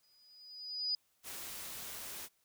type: tone with exponential growth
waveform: sine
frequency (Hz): 4945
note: D#8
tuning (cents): -12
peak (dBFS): -30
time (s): 0.03-0.95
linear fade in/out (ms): 2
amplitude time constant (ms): 200
type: noise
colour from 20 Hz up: white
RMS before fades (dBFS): -45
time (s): 1.23-2.29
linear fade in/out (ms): 50
effects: white hiss -75 dBFS RMS until 2.44 s